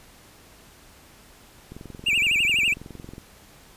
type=click train; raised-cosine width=3 ms; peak=-26 dBFS; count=33; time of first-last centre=1.72-3.181 s; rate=21.9 Hz
type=tone with vibrato; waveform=triangle; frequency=2557 Hz; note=D#7; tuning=47 cents sharp; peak=-17 dBFS; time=2.06-2.74 s; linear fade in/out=10 ms; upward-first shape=sine; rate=12 Hz; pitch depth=190 cents each way
effects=pink hiss -51 dBFS RMS until 3.76 s + resampled to 32000 Hz